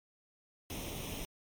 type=noise with comb filter; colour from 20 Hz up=pink; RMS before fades=-41 dBFS; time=0.7-1.25 s; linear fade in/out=0 ms; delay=0.33 ms; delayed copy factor=+0.7; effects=MP3 96 kbps